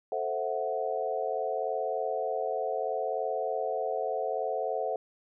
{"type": "chord", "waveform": "sine", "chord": "F# half-diminished seventh", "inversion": "first", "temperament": "equal", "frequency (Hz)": [440, 523.3, 659.3, 740], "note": ["A4", "C5", "E5", "F#5"], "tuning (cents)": [0, 0, 0, 0], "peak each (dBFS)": -34, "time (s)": [0.12, 4.96], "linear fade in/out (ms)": 2, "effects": []}